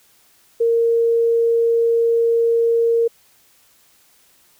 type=tone; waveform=sine; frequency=462.9 Hz; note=A#4; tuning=12 cents flat; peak=-13 dBFS; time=0.6-3.08 s; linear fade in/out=10 ms; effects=white hiss -55 dBFS RMS until 4.59 s